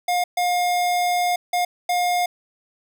square tone bursts at uneven times, 712 Hz, F5, 33 cents sharp, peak -19 dBFS, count 4, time 0.08-0.24 / 0.37-1.36 / 1.53-1.65 / 1.89-2.26 s, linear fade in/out 5 ms, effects none

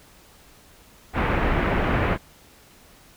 pink low-pass noise, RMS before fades -22 dBFS, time 1.13-2.18 s, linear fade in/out 50 ms, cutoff 2300 Hz, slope 24 dB/octave, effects pink hiss -52 dBFS RMS until 3.16 s

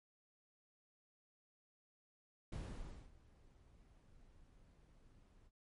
brown noise with ADSR envelope, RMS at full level -43 dBFS, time 2.52-5.51 s, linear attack 6 ms, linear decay 580 ms, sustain -22 dB, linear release 49 ms, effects MP3 48 kbps

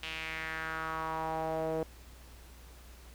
sawtooth tone with band-pass filter sweep, 160 Hz, D#3, 49 cents sharp, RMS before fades -36 dBFS, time 0.03-1.83 s, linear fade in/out 2 ms, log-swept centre 2900 to 510 Hz, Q 3.2, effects added 60 Hz sine -51 dBFS peak until 3.14 s + pink hiss -57 dBFS RMS until 3.14 s

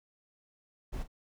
brown noise with echo, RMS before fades -36 dBFS, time 0.92-1.04 s, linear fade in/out 20 ms, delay 38 ms, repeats 1, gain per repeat -12 dB, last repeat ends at 1.078 s, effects none

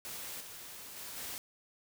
white noise with level steps, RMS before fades -43 / -48 / -45 / -42 dBFS, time 0.05-1.38 s, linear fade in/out 0 ms, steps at 0.4 / 0.96 / 1.16 s, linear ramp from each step 10 ms, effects none

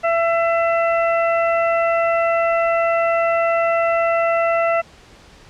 harmonic tone, 670 Hz, E5, 28 cents sharp, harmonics 1 / 2 / 3 / 4, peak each -16 / -22 / -26 / -28 dBFS, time 0.03-4.82 s, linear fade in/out 20 ms, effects pink hiss -46 dBFS RMS until 5.49 s + low-pass 6000 Hz 12 dB/octave

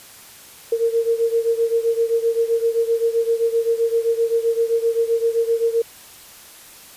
sine beating tone pair, 457.9 / 465.6 Hz, A#4 / A#4, -31 / -2 cents, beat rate 7.7 Hz, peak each -18 / -21 dBFS, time 0.72-5.82 s, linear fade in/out 5 ms, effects white hiss -43 dBFS RMS until 6.96 s + resampled to 32000 Hz

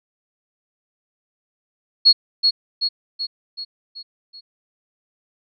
sine tone with echo, 4326 Hz, C#8, 43 cents flat, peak -7 dBFS, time 2.05-2.13 s, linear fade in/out 20 ms, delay 380 ms, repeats 6, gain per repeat -5 dB, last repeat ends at 4.41 s, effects none

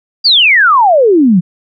sine exponential sweep, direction down, 4852 to 166.2 Hz, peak -4 dBFS, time 0.24-1.41 s, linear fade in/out 20 ms, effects none

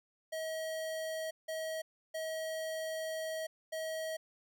square tone bursts at uneven times, 638 Hz, D#5, 43 cents sharp, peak -37 dBFS, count 4, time 0.32-1.31 / 1.48-1.82 / 2.14-3.47 / 3.72-4.17 s, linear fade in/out 10 ms, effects none

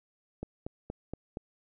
click train, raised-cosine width 2 ms, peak -23 dBFS, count 5, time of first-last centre 0.43-1.371 s, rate 4.25 Hz, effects none

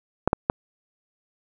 clicks, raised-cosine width 1 ms, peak -4 dBFS, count 3, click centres 0.276 / 0.331 / 0.499 s, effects none

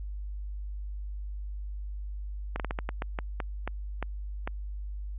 slowing click train, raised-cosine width 0.5 ms, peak -17 dBFS, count 12, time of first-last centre 2.56-4.475 s, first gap 38 ms, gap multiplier 1.28, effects added 50 Hz sine -34 dBFS peak until 5.18 s + resampled to 8000 Hz

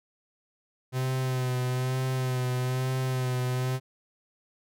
45% pulse tone with vibrato, 128.2 Hz, C3, 35 cents flat, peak -26 dBFS, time 0.92-3.8 s, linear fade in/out 50 ms, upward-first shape sine, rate 1.1 Hz, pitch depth 29 cents each way, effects none

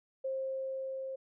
sine tone with level ramp, 531 Hz, C5, 25 cents sharp, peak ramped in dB -32 to -37 dBFS, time 0.24-1.16 s, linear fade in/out 10 ms, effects none

